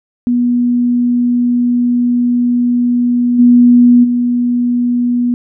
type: tone with level steps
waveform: sine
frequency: 243 Hz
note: B3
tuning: 28 cents flat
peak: -9 / -3 / -10 dBFS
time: 0.27-5.34 s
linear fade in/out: 0 ms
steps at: 3.38 / 4.03 s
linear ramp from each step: 20 ms
effects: none